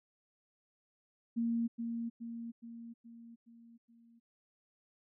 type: tone with echo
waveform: sine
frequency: 232.2 Hz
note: A#3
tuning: 7 cents flat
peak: -30 dBFS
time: 1.36-1.68 s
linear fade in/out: 20 ms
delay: 420 ms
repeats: 6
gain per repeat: -5 dB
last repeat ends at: 4.2 s
effects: none